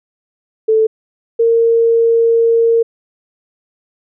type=tone pair in turn; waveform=sine; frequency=440 / 460.2 Hz; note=A4 / A#4; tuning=0 / -22 cents; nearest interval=minor second; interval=78 cents; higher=second; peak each=-8 dBFS; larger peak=neither; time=0.68-0.87 / 1.39-2.83 s; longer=second; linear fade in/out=10 ms; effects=none